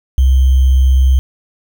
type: tone with sample-and-hold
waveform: sine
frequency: 65.41 Hz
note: C2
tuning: in tune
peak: -6 dBFS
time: 0.18-1.19 s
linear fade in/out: 0 ms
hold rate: 3150 Hz
effects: none